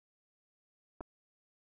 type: clicks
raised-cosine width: 1 ms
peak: -30 dBFS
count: 2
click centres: 1.007 / 1.01 s
effects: none